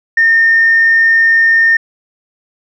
sine tone, 1821 Hz, A#6, 41 cents flat, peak -5 dBFS, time 0.17-1.77 s, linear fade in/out 5 ms, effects tanh soft clip ceiling -1 dBFS

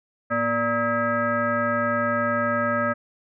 sine tone with frequency modulation, 932.3 Hz, A#5, in tune, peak -20 dBFS, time 0.3-2.94 s, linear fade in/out 20 ms, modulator 347 Hz, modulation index 2.2, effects none

